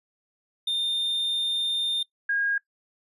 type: tone pair in turn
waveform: triangle / sine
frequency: 3622 / 1630.3 Hz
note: A7 / G#6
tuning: +49 / -33 cents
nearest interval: octave + major second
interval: 1382 cents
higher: first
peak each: -22 dBFS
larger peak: neither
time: 0.67-2.03 / 2.29-2.58 s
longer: first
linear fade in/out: 5 ms
effects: noise-tail reverb RT60 0.1 s tail -20 dB re dry + resampled to 32000 Hz